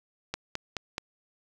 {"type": "click train", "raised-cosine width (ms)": 0.2, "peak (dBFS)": -14, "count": 4, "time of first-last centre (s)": [0.34, 0.981], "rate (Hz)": 4.68, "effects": []}